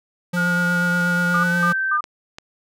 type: tone with vibrato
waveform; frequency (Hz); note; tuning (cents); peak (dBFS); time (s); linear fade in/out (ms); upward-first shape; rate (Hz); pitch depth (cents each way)
square; 174.9; F3; +3; -21; 0.33-1.73; 10; triangle; 8.3; 19
type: tone with pitch glide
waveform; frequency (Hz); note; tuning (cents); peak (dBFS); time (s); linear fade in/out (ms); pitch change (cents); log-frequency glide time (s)
sine; 1433 to 1553.7; F6 to G6; +44 to -16; -19; 0.36-1.98; 20; +140; 1.34-1.61
type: click train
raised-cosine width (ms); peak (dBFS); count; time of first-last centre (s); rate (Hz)
0.2; -18; 5; 1.01-2.385; 2.91
type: tone bursts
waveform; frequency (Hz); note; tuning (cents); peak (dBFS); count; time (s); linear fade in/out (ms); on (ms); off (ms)
sine; 1208; D6; +48; -18; 3; 1.34-2.008; 5; 96; 190
effects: none